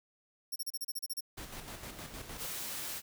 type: tone bursts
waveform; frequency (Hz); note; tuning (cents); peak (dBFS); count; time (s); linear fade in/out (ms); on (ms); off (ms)
5% pulse; 5520; F8; -21; -29; 10; 0.52-1.208; 10; 40; 32
type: noise with tremolo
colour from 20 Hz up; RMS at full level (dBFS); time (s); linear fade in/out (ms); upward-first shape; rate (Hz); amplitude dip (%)
pink; -44; 1.37-2.47; 10; square; 6.5; 45
type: noise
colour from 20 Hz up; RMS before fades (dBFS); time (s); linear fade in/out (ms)
white; -40; 2.37-3.02; 50
effects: none